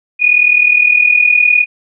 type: tone with amplitude modulation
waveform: sine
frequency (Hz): 2460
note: D#7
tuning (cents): -20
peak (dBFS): -3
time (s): 0.19-1.66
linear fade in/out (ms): 50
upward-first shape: sine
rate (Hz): 39.6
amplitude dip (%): 75
effects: none